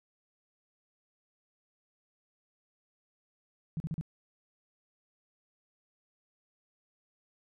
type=tone bursts; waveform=sine; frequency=160 Hz; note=D#3; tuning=49 cents sharp; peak=-31 dBFS; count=4; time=3.77-4.011 s; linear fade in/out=0 ms; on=31 ms; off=39 ms; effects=none